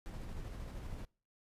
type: noise with tremolo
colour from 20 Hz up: brown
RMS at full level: -43 dBFS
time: 0.06-1.05 s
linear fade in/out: 0 ms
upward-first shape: square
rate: 13 Hz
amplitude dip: 25%
effects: noise-tail reverb RT60 0.4 s tail -25 dB re dry + resampled to 32000 Hz